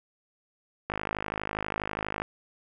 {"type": "click train", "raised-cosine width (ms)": 0.5, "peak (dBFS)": -15, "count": 70, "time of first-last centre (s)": [0.9, 2.219], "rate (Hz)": 52.3, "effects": []}